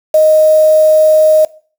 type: tone with quantisation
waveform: sine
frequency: 622 Hz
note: D#5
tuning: 1 cent flat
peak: -4 dBFS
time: 0.14-1.45 s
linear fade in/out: 5 ms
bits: 4
effects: noise-tail reverb RT60 0.4 s tail -20 dB re dry